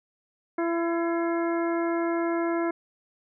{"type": "harmonic tone with a mistuned harmonic", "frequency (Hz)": 336.7, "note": "E4", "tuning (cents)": 37, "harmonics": [1, 2, 3, 4, 5, 6], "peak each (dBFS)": [-25, -31, -35, -37, -39, -41], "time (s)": [0.58, 2.71], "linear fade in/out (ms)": 5, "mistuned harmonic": 6, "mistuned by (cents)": 94, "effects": []}